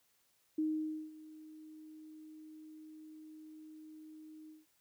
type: tone with ADSR envelope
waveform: sine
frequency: 311.1 Hz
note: D#4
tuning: in tune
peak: -30 dBFS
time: 0.58-4.66 s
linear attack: 7 ms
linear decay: 520 ms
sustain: -20 dB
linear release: 170 ms
effects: white hiss -74 dBFS RMS until 4.8 s